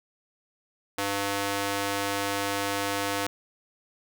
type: tone with high-pass filter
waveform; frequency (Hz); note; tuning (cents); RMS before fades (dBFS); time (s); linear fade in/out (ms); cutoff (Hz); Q
square; 100; G2; +35; -29; 0.98-3.27; 5; 450; 0.56
effects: none